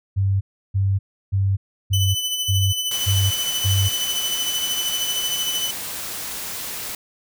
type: tone bursts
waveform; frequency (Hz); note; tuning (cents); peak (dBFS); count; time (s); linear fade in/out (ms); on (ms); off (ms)
sine; 97.6; G2; -7; -16; 7; 0.16-3.89; 20; 250; 330
type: tone with tremolo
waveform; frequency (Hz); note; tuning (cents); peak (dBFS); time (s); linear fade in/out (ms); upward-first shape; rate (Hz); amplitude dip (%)
sawtooth; 3003; F#7; +25; -17; 1.93-5.71; 5; sine; 13; 45
type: noise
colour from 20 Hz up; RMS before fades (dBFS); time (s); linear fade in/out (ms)
white; -30; 2.91-6.95; 2
effects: none